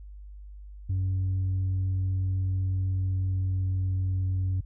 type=tone with pitch glide; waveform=sine; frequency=94 to 93.35 Hz; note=F#2 to F#2; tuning=+28 to +16 cents; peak=-22 dBFS; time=0.89-4.61 s; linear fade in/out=10 ms; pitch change=-12 cents; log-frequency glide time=2.88-4.34 s; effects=tanh soft clip ceiling -23 dBFS + added 50 Hz sine -41 dBFS peak until 4.65 s